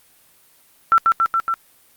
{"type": "tone with echo", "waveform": "sine", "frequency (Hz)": 1344, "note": "E6", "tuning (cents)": 33, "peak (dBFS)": -9, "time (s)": [0.92, 0.98], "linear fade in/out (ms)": 0, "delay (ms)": 140, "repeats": 4, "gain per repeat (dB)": -2, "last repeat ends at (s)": 1.54, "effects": ["white hiss -54 dBFS RMS until 1.96 s", "Opus 32 kbps"]}